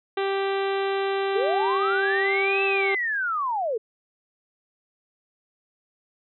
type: harmonic tone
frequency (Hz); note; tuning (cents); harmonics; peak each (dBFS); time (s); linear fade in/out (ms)
391.7; G4; -1; 1 / 2 / 3 / 4 / 5 / 6 / 7 / 8 / 9 / 10; -24 / -30 / -34 / -36 / -38 / -40 / -41 / -42 / -43 / -44; 0.17-2.95; 5
type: linear two-way sweep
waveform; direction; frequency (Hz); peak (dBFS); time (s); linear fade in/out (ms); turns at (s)
sine; up then down; 392 to 2665 to 414.8; -23; 1.35-3.78; 10; 2.64
effects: none